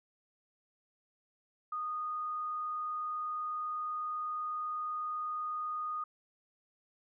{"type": "tone", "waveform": "sine", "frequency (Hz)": 1234, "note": "D#6", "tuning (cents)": -15, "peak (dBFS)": -34, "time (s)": [1.72, 6.04], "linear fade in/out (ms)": 5, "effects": []}